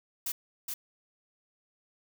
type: noise with echo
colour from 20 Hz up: blue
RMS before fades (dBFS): -33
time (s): 0.26-0.32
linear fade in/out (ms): 5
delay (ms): 420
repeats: 1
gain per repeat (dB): -3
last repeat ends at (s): 0.74
effects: none